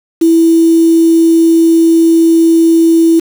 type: tone with quantisation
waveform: sine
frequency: 329.6 Hz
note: E4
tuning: in tune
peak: -4 dBFS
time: 0.21-3.2 s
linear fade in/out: 10 ms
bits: 4
effects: none